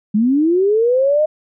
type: linear sweep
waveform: sine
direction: up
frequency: 201.1 to 625 Hz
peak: -11 dBFS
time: 0.14-1.26 s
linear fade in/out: 10 ms
effects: none